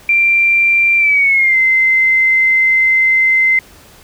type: tone with pitch glide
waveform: sine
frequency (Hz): 2364 to 2070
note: D7 to C7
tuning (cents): +11 to -19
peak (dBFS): -8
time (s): 0.09-3.59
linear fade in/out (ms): 2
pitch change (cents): -230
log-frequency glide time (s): 0.98-1.57
effects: pink hiss -42 dBFS RMS until 4.03 s